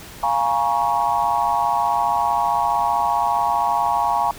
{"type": "chord", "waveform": "sine", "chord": "Bb minor seventh", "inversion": "second", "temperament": "equal with one note detuned", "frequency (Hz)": [698.5, 830.6, 945.9, 1108.7], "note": ["F5", "Ab5", "Bb5", "Db6"], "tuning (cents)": [0, 0, 25, 0], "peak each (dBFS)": [-24, -21, -21, -24], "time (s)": [0.23, 4.31], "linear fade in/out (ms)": 2, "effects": ["pink hiss -39 dBFS RMS until 4.38 s"]}